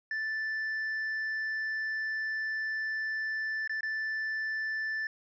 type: tone with dropouts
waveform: triangle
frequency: 1760 Hz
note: A6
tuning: in tune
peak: -29 dBFS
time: 0.11-5.07 s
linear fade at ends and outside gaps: 2 ms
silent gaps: 3.676-3.695 / 3.808-3.831 s
effects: resampled to 16000 Hz